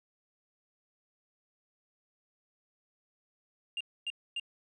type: tone bursts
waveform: sine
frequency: 2800 Hz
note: F7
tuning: 4 cents sharp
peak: -30 dBFS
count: 3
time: 3.77-4.398 s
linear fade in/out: 2 ms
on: 36 ms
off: 260 ms
effects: tanh soft clip ceiling -31 dBFS